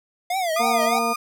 square tone with vibrato, 698.5 Hz, F5, in tune, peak -22 dBFS, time 0.3-0.99 s, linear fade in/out 5 ms, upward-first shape triangle, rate 3.3 Hz, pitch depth 200 cents each way
35% pulse tone, 1220 Hz, D#6, 34 cents flat, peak -22 dBFS, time 0.56-1.16 s, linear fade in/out 5 ms
harmonic tone, 231.7 Hz, A#3, 10 cents flat, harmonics 1 / 2 / 3 / 4, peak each -28 / -28 / -25 / -29 dBFS, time 0.59-1.14 s, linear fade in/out 20 ms
effects none

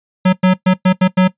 square tone bursts at uneven times, 185 Hz, F#3, in tune, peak -8 dBFS, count 6, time 0.25-0.33 / 0.43-0.54 / 0.66-0.74 / 0.85-0.93 / 1.01-1.08 / 1.17-1.28 s, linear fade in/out 10 ms, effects noise-tail reverb RT60 0.1 s tail -18 dB re dry + resampled to 8000 Hz

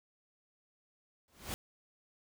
pink noise with exponential growth, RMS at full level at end -35 dBFS, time 1.28-1.54 s, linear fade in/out 0 ms, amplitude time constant 55 ms, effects none

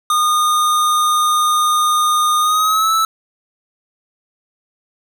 square tone with pitch glide, 1224 to 1311.9 Hz, D#6 to E6, -29 to -9 cents, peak -13 dBFS, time 0.1-3.05 s, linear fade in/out 2 ms, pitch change +120 cents, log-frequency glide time 2.4-2.93 s, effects none

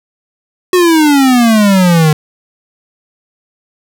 square exponential sweep, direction down, 370 to 150.4 Hz, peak -6 dBFS, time 0.73-2.13 s, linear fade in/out 2 ms, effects none

